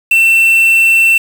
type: tone with quantisation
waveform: triangle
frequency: 2690 Hz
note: E7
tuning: 34 cents sharp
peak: -4 dBFS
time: 0.11-1.18 s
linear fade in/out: 5 ms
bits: 4
effects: none